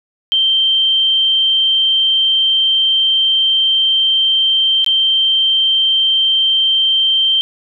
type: tone with dropouts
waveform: sine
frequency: 3136 Hz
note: G7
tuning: in tune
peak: -10 dBFS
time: 0.32-7.41 s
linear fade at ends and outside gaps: 0 ms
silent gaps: 4.845-4.863 s
effects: none